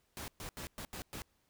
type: noise bursts at uneven times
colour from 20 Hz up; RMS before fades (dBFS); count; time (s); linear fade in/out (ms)
pink; -44; 6; 0.17-0.28 / 0.4-0.49 / 0.57-0.67 / 0.78-0.85 / 0.93-1.02 / 1.13-1.22; 0
effects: pink hiss -75 dBFS RMS until 1.49 s